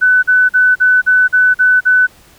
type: tone bursts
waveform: sine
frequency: 1500 Hz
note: F#6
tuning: 23 cents sharp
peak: -6 dBFS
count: 8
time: 0.01-2.071 s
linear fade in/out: 20 ms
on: 220 ms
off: 43 ms
effects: pink hiss -45 dBFS RMS until 2.38 s